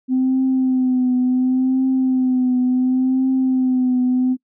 sine tone with vibrato, 256.7 Hz, C4, 33 cents flat, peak -13 dBFS, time 0.08-4.37 s, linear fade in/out 50 ms, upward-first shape triangle, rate 0.7 Hz, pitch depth 42 cents each way, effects noise-tail reverb RT60 0.1 s tail -24 dB re dry + tanh soft clip ceiling -10 dBFS

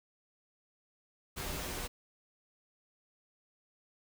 pink noise with comb filter, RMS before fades -39 dBFS, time 1.36-1.88 s, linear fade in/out 20 ms, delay 9.1 ms, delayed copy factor -0.6, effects none

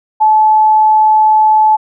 sine tone, 864 Hz, A5, 32 cents flat, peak -5 dBFS, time 0.2-1.77 s, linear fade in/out 20 ms, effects none

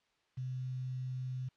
sine tone with quantisation, 128.2 Hz, C3, 35 cents flat, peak -36 dBFS, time 0.37-1.49 s, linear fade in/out 10 ms, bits 10, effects white hiss -75 dBFS RMS until 1.56 s + low-pass 4000 Hz 12 dB/octave

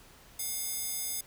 square tone with high-pass filter, 714 Hz, F5, 38 cents sharp, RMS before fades -35 dBFS, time 0.39-1.21 s, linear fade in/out 5 ms, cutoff 8000 Hz, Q 0.78, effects pink hiss -56 dBFS RMS until 1.26 s

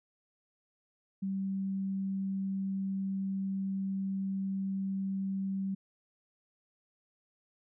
sine tone, 193.5 Hz, G3, 22 cents flat, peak -31 dBFS, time 1.22-5.75 s, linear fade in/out 10 ms, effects none

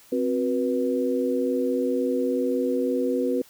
sine tone cluster, 262.4 / 366 / 488.1 Hz, C4 / F#4 / B4, +5 / -19 / -20 cents, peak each -25 / -28 / -25 dBFS, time 0.12-3.42 s, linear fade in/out 5 ms, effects white hiss -53 dBFS RMS until 3.49 s

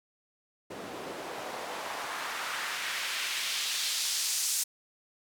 white noise with band-pass filter sweep, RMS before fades -34 dBFS, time 0.7-4.64 s, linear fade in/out 10 ms, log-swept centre 340 to 7400 Hz, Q 1.1, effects none

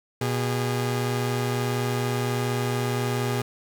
sawtooth tone pair together, 121.5 / 408.7 Hz, B2 / G#4, -28 / -28 cents, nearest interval octave + major sixth, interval 2100 cents, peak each -21 / -25 dBFS, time 0.21-3.42 s, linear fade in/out 5 ms, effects none

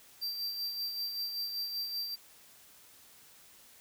square tone with tremolo, 4699 Hz, D8, in tune, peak -33 dBFS, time 0.21-2.16 s, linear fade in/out 20 ms, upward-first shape sine, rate 5.2 Hz, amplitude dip 45%, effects white hiss -58 dBFS RMS until 3.8 s

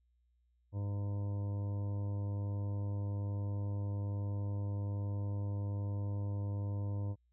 harmonic tone, 101.2 Hz, G#2, 44 cents flat, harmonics 1 / 2 / 3 / 4 / 5 / 6 / 7 / 9 / 10, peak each -34 / -49 / -49 / -58 / -52 / -57 / -63 / -59 / -63 dBFS, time 0.72-7.16 s, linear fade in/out 50 ms, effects added 60 Hz sine -70 dBFS peak until 7.32 s

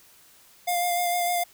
square tone with vibrato, 703 Hz, F5, 11 cents sharp, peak -24 dBFS, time 0.67-1.44 s, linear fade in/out 10 ms, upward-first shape sine, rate 6.6 Hz, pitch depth 18 cents each way
pink high-pass noise, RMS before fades -34 dBFS, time 0.68-1.44 s, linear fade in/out 10 ms, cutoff 7400 Hz, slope 96 dB/octave
effects white hiss -55 dBFS RMS until 1.53 s

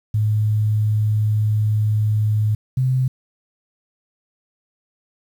sine tone pair in turn, 107 / 129.09 Hz, A2 / C3, -48 / -23 cents, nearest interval minor third, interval 325 cents, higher second, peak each -15 / -15 dBFS, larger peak neither, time 0.14-2.55 / 2.77-3.08 s, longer first, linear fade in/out 5 ms, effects 8-bit

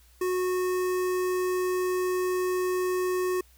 square tone with notch filter, 366 Hz, F#4, 19 cents flat, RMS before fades -27 dBFS, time 0.21-3.41 s, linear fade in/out 5 ms, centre 3700 Hz, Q 1.1, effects added 60 Hz sine -56 dBFS peak until 3.57 s + white hiss -61 dBFS RMS until 3.57 s

